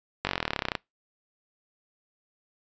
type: slowing click train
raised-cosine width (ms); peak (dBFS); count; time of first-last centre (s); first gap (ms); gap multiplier
0.3; -10; 20; 0.25-0.752; 20; 1.03
effects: noise-tail reverb RT60 0.2 s tail -25 dB re dry + resampled to 16000 Hz